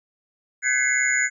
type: tone cluster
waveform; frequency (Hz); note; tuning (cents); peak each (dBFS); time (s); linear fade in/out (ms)
sine; 1519 / 1662 / 2013 / 2136 / 6920; F#6 / G#6 / B6 / C7 / A8; +45 / +1 / +33 / +35 / -30; -25; 0.62-1.3; 50
effects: none